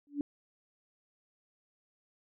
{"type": "tone with exponential growth", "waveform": "sine", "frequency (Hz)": 287.8, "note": "D4", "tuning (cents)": -35, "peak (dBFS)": -26, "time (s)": [0.07, 0.21], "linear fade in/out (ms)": 1, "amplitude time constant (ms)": 29, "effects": []}